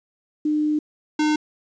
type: tone pair in turn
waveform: sine / square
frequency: 302.4 / 304.2 Hz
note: D#4 / D#4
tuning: -49 / -39 cents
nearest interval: unison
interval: 10 cents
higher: second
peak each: -18 dBFS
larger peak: neither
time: 0.45-0.79 / 1.19-1.36 s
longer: first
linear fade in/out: 5 ms
effects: resampled to 16000 Hz + 9-bit